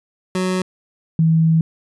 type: tone pair in turn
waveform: 25% pulse / sine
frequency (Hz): 185 / 161.93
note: F#3 / E3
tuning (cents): 0 / -31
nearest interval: major second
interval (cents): 231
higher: first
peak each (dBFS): -14 / -11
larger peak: second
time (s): 0.35-0.62 / 1.19-1.61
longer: second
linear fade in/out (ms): 2
effects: resampled to 24000 Hz